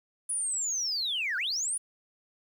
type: linear two-way sweep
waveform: sine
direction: down then up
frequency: 9956 to 1389 to 9956 Hz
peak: -27 dBFS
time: 0.29-1.78 s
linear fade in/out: 10 ms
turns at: 1.37 s
effects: tanh soft clip ceiling -24 dBFS + 10-bit